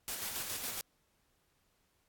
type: noise with tremolo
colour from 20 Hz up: white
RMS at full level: -38 dBFS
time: 0.08-0.81 s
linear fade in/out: 0 ms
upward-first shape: square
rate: 7.2 Hz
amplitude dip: 35%
effects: pink hiss -75 dBFS RMS until 2.08 s + AAC 64 kbps